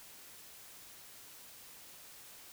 silence, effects white hiss -54 dBFS RMS until 2.52 s

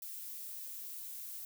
violet noise, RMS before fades -45 dBFS, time 0.02-1.45 s, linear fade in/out 2 ms, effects none

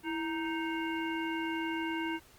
harmonic tone with a mistuned harmonic, 311.1 Hz, D#4, in tune, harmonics 1 / 3 / 5 / 7 / 9, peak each -34 / -39 / -41 / -42 / -44 dBFS, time 0.03-2.2 s, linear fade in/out 50 ms, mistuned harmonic 1, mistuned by +87 cents, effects pink hiss -59 dBFS RMS until 2.38 s + Opus 32 kbps

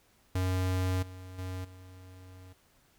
square tone with level steps, 92.5 Hz, F#2, in tune, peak -28 / -44 / -36 / -49 dBFS, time 0.35-2.53 s, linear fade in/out 5 ms, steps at 1.02 / 1.38 / 1.64 s, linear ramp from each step 10 ms, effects pink hiss -66 dBFS RMS until 2.98 s

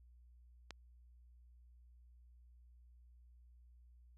click, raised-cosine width 0.2 ms, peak -29 dBFS, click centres 0.707 s, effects added 60 Hz sine -60 dBFS peak until 4.17 s

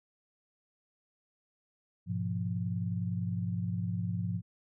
sine chord, F diminished, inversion first, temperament equal, 103.83 / 123.47 / 174.61 Hz, Ab2 / Cb3 / F3, 0 / 0 / 0 cents, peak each -34 / -38 / -34 dBFS, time 2.06-4.42 s, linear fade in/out 50 ms, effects none

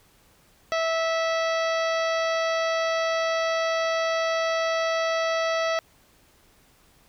harmonic tone with a mistuned harmonic, 654 Hz, E5, 14 cents flat, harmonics 1 / 2 / 3 / 4 / 5 / 6 / 7 / 8 / 9, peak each -24 / -29 / -31 / -37 / -38 / -41 / -40 / -44 / -43 dBFS, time 0.72-5.79 s, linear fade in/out 0 ms, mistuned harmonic 8, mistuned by +49 cents, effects pink hiss -59 dBFS RMS until 7.08 s

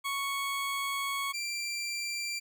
20% pulse tone pair in turn, 1108.7 / 2359 Hz, C#6 / D7, 0 / +7 cents, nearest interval octave + minor second, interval 1307 cents, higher second, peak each -26 / -28 dBFS, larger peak first, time 0.04-1.33 / 1.33-2.4 s, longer first, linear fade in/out 20 ms, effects none

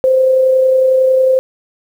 sine tone with amplitude modulation, 521 Hz, C5, 7 cents flat, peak -6 dBFS, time 0.04-1.39 s, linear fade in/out 0 ms, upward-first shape sine, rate 31 Hz, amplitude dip 30%, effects 7-bit

